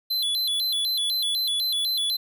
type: tone with vibrato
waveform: square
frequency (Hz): 3729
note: A#7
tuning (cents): 0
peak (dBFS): -23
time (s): 0.1-2.17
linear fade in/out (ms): 10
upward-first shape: square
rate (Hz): 4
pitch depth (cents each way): 150
effects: none